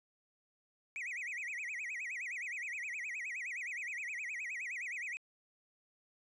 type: tone with vibrato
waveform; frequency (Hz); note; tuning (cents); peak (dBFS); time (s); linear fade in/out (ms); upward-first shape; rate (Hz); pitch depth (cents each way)
triangle; 2200; C#7; -14; -37; 0.96-5.17; 0; sine; 9.6; 270
effects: resampled to 24000 Hz